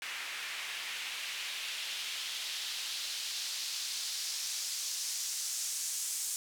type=noise with band-pass filter sweep; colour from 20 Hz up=white; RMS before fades=-38 dBFS; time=0.02-6.36 s; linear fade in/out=0 ms; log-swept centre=2100 to 7500 Hz; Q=1.6; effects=none